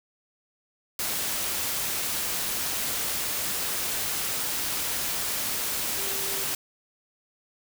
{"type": "tone in noise", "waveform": "sine", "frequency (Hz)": 393.7, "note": "G4", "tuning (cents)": 8, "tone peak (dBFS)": -40, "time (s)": [5.97, 6.44], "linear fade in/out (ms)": 2, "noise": "white", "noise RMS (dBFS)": -29, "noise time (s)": [0.99, 6.55], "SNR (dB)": -14, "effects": []}